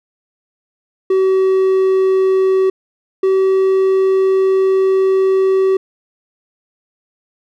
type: tone pair in turn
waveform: triangle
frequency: 379.9 / 382.1 Hz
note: F#4 / G4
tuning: +46 / -44 cents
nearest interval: unison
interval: 10 cents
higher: second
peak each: -8 dBFS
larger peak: neither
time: 1.1-2.7 / 3.23-5.77 s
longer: second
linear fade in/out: 5 ms
effects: none